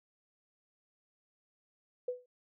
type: tone with exponential decay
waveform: sine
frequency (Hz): 496.7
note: B4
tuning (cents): +10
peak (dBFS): -29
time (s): 2.08-2.26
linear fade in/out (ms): 5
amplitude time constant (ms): 39
effects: none